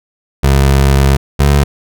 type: tone pair in turn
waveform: 25% pulse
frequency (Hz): 68.4 / 71.02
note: C#2 / C#2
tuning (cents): -23 / +43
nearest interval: minor second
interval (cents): 66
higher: second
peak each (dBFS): -3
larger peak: neither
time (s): 0.43-1.17 / 1.39-1.64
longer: first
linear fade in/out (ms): 10
effects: none